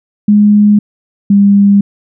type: tone pair in turn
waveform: sine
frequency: 207.7 / 200.7 Hz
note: G#3 / G3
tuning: 0 / +41 cents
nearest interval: minor second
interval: 59 cents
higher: first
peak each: -3 dBFS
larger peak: neither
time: 0.28-0.79 / 1.3-1.81 s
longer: neither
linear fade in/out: 5 ms
effects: none